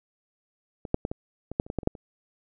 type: clicks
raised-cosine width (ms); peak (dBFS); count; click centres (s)
2; -22 / -8 / -15 / -18 / -21 / -9 / -30 / -18 / -13 / -26 / -8 / -29; 12; 0.852 / 0.944 / 1.051 / 1.115 / 1.516 / 1.599 / 1.665 / 1.701 / 1.787 / 1.832 / 1.874 / 1.952
effects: none